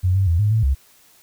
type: tone with pitch steps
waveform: sine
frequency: 91.6 / 96.8 / 83.8 / 104.7 / 111 / 67.7 Hz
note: F#2 / G2 / E2 / G#2 / A2 / C#2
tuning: -17 / -21 / +29 / +15 / +16 / -40 cents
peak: -14 dBFS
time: 0.03-0.75 s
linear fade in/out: 20 ms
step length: 120 ms
effects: white hiss -53 dBFS RMS until 1.22 s